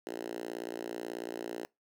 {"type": "tone with high-pass filter", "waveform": "5% pulse", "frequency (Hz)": 58.27, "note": "A#1", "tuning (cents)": 0, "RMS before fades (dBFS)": -40, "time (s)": [0.07, 1.65], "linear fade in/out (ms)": 0, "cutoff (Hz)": 340, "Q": 2.6, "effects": ["noise-tail reverb RT60 0.2 s tail -25 dB re dry"]}